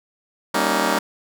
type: chord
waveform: 10% pulse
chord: Eb dominant seventh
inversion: first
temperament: just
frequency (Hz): 194.45 / 233.3 / 280 / 311.1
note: G3 / Bb3 / Db4 / Eb4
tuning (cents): -14 / +2 / +18 / 0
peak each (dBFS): -16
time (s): 0.54-0.99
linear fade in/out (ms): 5
effects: none